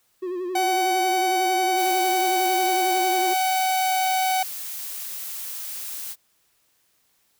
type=tone with vibrato; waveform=triangle; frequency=361.8 Hz; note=F#4; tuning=39 cents flat; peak=-24 dBFS; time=0.22-3.34 s; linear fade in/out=10 ms; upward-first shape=sine; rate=11 Hz; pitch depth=61 cents each way
type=tone; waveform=45% pulse; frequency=753 Hz; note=F#5; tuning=30 cents sharp; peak=-20 dBFS; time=0.55-4.43 s; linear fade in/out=5 ms
type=noise; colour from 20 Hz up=blue; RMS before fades=-33 dBFS; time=1.75-6.16 s; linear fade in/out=50 ms
effects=white hiss -66 dBFS RMS until 7.39 s